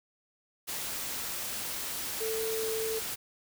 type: tone in noise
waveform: sine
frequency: 443.9 Hz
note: A4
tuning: 15 cents sharp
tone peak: -31 dBFS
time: 2.2-3 s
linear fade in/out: 20 ms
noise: white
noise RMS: -36 dBFS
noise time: 0.67-3.16 s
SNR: +2 dB
effects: none